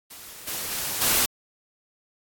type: noise with level steps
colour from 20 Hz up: white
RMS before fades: -42 / -31 / -29 / -21 dBFS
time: 0.1-1.26 s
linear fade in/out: 10 ms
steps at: 0.47 / 0.71 / 1.01 s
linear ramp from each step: 10 ms
effects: AAC 64 kbps